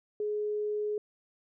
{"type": "tone", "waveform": "sine", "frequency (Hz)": 420, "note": "G#4", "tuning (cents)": 19, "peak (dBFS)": -29, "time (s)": [0.2, 0.98], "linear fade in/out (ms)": 2, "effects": []}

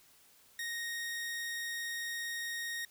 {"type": "tone", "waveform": "sawtooth", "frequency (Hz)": 1864.7, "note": "A#6", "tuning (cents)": 0, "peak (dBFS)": -33, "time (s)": [0.59, 2.85], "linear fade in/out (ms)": 2, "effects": ["white hiss -63 dBFS RMS until 2.9 s"]}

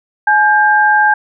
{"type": "tone pair together", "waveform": "sine", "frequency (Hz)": [846, 1593.3], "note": ["G#5", "G6"], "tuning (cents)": [32, 28], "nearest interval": "major seventh", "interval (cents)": 1096, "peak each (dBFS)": -10, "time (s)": [0.27, 1.14], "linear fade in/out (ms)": 5, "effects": []}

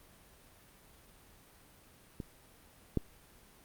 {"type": "clicks", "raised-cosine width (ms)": 3, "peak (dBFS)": [-26, -16], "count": 2, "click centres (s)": [2.202, 2.973], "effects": ["pink hiss -60 dBFS RMS until 3.64 s", "Opus 32 kbps"]}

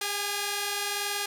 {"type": "tone pair together", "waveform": "5% pulse", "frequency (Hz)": [404.9, 830.6], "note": ["G#4", "G#5"], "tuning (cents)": [-44, 0], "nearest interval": "octave", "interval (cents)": 1244, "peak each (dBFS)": -20, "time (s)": [0.01, 1.26], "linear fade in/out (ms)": 5, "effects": []}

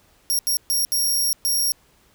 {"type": "tone bursts at uneven times", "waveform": "15% pulse", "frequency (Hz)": 5588, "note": "F8", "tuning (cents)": 0, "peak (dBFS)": -13, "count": 5, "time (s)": [[0.3, 0.39], [0.47, 0.57], [0.7, 0.85], [0.92, 1.33], [1.45, 1.72]], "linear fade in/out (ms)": 0, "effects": ["pink hiss -58 dBFS RMS until 2.14 s"]}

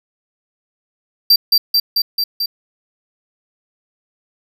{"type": "tone with echo", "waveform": "square", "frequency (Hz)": 4699, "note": "D8", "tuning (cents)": 0, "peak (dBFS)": -7, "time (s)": [1.3, 1.36], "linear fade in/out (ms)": 5, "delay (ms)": 220, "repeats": 5, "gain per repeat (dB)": -2, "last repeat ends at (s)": 2.46, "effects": []}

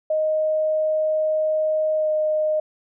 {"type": "tone with pitch glide", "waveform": "sine", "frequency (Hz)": [622.3, 616.9], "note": ["D#5", "D#5"], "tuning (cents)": [0, -15], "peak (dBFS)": -18, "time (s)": [0.1, 2.6], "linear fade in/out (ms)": 5, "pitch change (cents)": -15, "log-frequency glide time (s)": [1.96, 2.09], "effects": []}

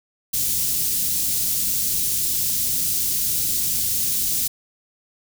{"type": "band-stop noise", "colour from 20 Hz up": "white", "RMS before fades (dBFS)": -22, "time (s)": [0.33, 4.48], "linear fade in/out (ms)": 10, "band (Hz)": [200, 5200], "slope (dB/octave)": 12, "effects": []}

